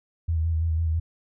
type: tone with vibrato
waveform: sine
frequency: 81.3 Hz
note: E2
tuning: 23 cents flat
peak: -21 dBFS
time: 0.28-1 s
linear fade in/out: 10 ms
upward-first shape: square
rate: 6 Hz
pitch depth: 33 cents each way
effects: none